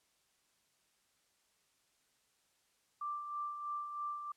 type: tone with tremolo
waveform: sine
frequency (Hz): 1178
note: D6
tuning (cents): +5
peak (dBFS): -36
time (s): 3.01-4.32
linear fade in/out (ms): 5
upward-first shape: sine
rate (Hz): 3.1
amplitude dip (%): 50
effects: white hiss -75 dBFS RMS until 4.36 s + low-pass 10000 Hz 12 dB/octave